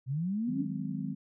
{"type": "linear sweep", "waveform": "sine", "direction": "up", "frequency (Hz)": [122.2, 293.7], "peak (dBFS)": -29, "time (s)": [0.06, 0.66], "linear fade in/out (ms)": 50}
{"type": "chord", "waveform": "sine", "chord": "Ab dominant seventh", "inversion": "second", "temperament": "just", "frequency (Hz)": [155.74, 186.89, 207.7, 259.6], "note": ["Eb3", "Gb3", "Ab3", "C4"], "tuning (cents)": [2, 18, 0, -13], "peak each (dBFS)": -38, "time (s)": [0.47, 1.15], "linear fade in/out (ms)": 20}
{"effects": []}